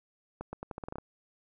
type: accelerating click train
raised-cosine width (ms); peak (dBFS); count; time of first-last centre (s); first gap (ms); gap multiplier
1; -24; 10; 0.41-0.984; 120; 0.83
effects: none